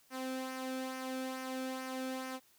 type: tone with flanger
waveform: sawtooth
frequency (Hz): 260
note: C4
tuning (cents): -11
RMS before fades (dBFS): -40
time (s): 0.1-2.4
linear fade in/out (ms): 50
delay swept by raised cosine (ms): 0.25 to 1.05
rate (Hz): 2.3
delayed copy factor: -0.5
effects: white hiss -67 dBFS RMS until 2.58 s